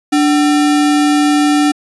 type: tone with sample-and-hold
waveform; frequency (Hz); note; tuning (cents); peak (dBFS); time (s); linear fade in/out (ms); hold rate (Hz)
sine; 293.7; D4; 0; -8; 0.12-1.72; 10; 1050
effects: resampled to 24000 Hz